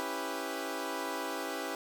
15% pulse chord, C# half-diminished seventh, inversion none, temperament equal, 277.2 / 329.6 / 392 / 493.9 Hz, C#4 / E4 / G4 / B4, 0 / 0 / 0 / 0 cents, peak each -34 dBFS, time 0-1.75 s, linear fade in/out 0 ms, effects none

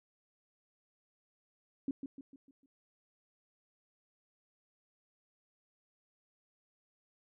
sine tone with echo, 272.7 Hz, C#4, 28 cents flat, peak -31 dBFS, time 1.88-1.91 s, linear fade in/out 2 ms, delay 150 ms, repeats 5, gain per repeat -7 dB, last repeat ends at 2.66 s, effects none

